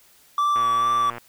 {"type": "tone with vibrato", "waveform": "triangle", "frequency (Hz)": 1159, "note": "D6", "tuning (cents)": -23, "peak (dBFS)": -16, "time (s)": [0.38, 1.1], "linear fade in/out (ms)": 2, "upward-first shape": "sine", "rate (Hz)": 2.3, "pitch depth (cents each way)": 18}
{"type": "click train", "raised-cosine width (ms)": 0.5, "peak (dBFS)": -20, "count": 75, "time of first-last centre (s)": [0.56, 1.182], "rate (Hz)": 119}
{"effects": ["white hiss -55 dBFS RMS until 1.28 s"]}